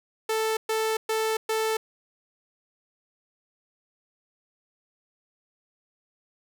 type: tone bursts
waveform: sawtooth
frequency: 440.7 Hz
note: A4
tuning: 3 cents sharp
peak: -20 dBFS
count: 4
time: 0.29-1.77 s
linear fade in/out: 5 ms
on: 280 ms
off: 120 ms
effects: none